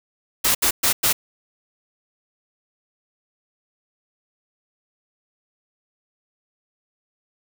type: noise bursts at uneven times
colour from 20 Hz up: white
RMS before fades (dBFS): -18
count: 4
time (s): 0.44-0.55 / 0.62-0.71 / 0.83-0.93 / 1.03-1.13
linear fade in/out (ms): 10
effects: none